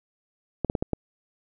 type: clicks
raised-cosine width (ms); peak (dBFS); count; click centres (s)
2; -11; 5; 0.647 / 0.699 / 0.752 / 0.825 / 0.933
effects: none